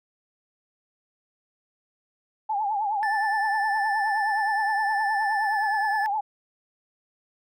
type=tone with vibrato; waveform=sine; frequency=834 Hz; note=G#5; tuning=7 cents sharp; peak=-23 dBFS; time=2.49-6.21 s; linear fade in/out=10 ms; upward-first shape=triangle; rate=9.6 Hz; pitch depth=120 cents each way
type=tone with pitch glide; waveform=triangle; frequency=1760 to 1735.8 Hz; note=A6 to A6; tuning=0 to -24 cents; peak=-25 dBFS; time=3.03-6.06 s; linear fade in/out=0 ms; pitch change=-24 cents; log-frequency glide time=5.38-5.67 s
effects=none